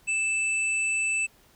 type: tone pair together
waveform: sine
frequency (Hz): 2637 / 7930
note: E7 / B8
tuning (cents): 0 / +6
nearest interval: octave + perfect fifth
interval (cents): 1906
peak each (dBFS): -24 / -32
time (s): 0.07-1.27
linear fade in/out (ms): 20
effects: pink hiss -59 dBFS RMS until 1.55 s

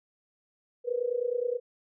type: tone with amplitude modulation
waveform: sine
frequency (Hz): 486.6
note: B4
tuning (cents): -26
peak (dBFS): -23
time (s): 0.84-1.6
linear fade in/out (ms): 50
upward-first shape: sine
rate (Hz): 29.5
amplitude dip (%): 85
effects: none

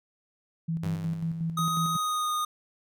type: tone with tremolo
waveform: sine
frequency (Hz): 164.3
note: E3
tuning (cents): -5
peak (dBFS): -26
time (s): 0.68-1.97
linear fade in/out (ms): 10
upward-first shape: square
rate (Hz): 5.5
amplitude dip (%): 50
type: tone with exponential decay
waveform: sawtooth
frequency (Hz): 97.6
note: G2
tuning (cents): -7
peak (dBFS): -29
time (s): 0.83-1.89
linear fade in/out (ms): 5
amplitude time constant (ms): 230
type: tone with pitch glide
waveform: square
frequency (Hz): 1252 to 1230.5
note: D#6 to D#6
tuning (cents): +10 to -20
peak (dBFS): -27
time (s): 1.57-2.45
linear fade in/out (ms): 5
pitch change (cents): -30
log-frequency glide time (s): 1.93-2.32
effects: none

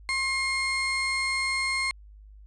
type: tone pair together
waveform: 35% pulse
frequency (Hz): 1067.5 / 2135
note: C6 / C7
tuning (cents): +34 / +34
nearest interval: octave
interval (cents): 1200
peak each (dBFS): -31 / -25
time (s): 0.09-1.91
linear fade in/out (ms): 0
effects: added 51 Hz sine -46 dBFS peak until 2.46 s + resampled to 22050 Hz

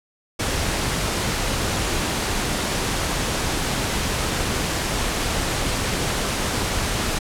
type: noise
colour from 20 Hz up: pink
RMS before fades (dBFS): -23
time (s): 0.39-7.19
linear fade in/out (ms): 10
effects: low-pass 10000 Hz 12 dB/octave

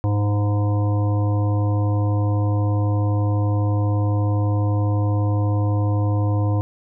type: harmonic tone with a mistuned harmonic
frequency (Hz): 103.2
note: G#2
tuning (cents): -10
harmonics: 1 / 3 / 5 / 7 / 9 / 10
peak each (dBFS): -17 / -27 / -31 / -34 / -36 / -37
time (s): 0.04-6.61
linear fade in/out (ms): 0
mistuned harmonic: 10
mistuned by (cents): -19
effects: none

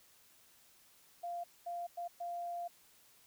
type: tone bursts at uneven times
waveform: sine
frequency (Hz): 695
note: F5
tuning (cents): -9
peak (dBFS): -38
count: 4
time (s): 1.23-1.44 / 1.66-1.87 / 1.97-2.08 / 2.2-2.68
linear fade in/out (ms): 10
effects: white hiss -65 dBFS RMS until 3.26 s

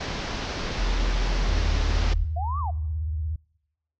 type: low-pass noise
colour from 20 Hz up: pink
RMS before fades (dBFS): -31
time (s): 0-2.14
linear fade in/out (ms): 10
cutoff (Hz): 5900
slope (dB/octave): 48
type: tone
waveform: sine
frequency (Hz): 42.28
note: E1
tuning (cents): +45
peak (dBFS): -21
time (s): 0.78-2.25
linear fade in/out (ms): 10
type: tone with vibrato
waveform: sine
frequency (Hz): 77.78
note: D#2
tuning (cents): 0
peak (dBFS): -25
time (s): 1.48-3.36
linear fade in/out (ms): 5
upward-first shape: sine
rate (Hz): 17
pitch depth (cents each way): 140
type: linear two-way sweep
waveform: sine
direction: up then down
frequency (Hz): 658 to 1200 to 658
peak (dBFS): -29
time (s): 2.36-2.71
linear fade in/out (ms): 10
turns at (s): 2.59
effects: noise-tail reverb RT60 0.9 s tail -26 dB re dry

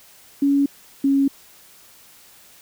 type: tone pair in turn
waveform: sine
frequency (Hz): 280.7 / 275.6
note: C#4 / C#4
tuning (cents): +22 / -10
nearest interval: unison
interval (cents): 32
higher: first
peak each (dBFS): -14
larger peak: neither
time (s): 0.42-0.66 / 1.04-1.28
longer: neither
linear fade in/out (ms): 5
effects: white hiss -49 dBFS RMS until 2.61 s

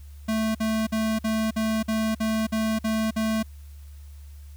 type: tone bursts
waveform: square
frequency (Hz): 220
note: A3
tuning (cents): 0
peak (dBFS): -23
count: 10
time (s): 0.28-3.43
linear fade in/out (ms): 10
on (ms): 270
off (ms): 50
effects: added 72 Hz sine -40 dBFS peak until 4.56 s + white hiss -59 dBFS RMS until 4.56 s

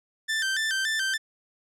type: tone with vibrato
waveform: sawtooth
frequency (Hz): 1661.2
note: G#6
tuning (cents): 0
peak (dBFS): -21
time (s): 0.28-1.18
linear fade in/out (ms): 20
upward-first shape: square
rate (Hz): 3.5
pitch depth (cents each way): 110
effects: low-pass 9000 Hz 12 dB/octave

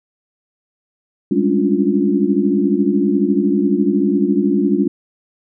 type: tone cluster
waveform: sine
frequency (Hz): 197.5 / 209.5 / 277.8 / 291.8 / 350.5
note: G3 / G#3 / C#4 / D4 / F4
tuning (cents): +13 / +15 / +4 / -11 / +6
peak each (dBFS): -19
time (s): 1.31-4.88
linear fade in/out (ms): 5
effects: none

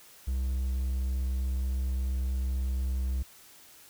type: tone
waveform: triangle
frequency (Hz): 64.5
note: C2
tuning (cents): -24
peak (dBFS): -25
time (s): 0.27-3.23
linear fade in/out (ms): 10
effects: white hiss -54 dBFS RMS until 3.89 s

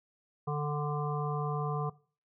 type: harmonic tone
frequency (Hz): 147.6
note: D3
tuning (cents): +9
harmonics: 1 / 3 / 5 / 7 / 8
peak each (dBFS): -32 / -37 / -39 / -40 / -41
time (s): 0.47-1.9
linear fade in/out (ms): 10
effects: noise-tail reverb RT60 0.4 s tail -20 dB re dry

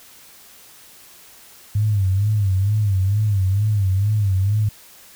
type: tone with vibrato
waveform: sine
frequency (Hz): 100.4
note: G2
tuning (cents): +42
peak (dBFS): -15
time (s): 1.75-4.69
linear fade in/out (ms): 5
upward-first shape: sine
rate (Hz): 2.2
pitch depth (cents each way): 120
effects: white hiss -46 dBFS RMS until 5.15 s

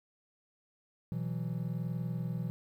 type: chord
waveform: triangle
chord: B suspended fourth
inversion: none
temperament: equal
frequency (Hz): 123.47 / 164.81 / 185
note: B2 / E3 / F#3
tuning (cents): 0 / 0 / 0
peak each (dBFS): -35 / -34 / -39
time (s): 1.12-2.5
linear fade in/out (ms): 0
effects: 11-bit

